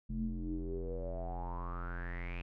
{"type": "tone with low-pass filter sweep", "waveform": "square", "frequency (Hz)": 43.52, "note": "F1", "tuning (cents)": -5, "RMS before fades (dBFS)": -39, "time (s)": [0.09, 2.42], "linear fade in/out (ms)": 10, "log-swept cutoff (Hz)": [190, 2600], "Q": 9.8, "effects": []}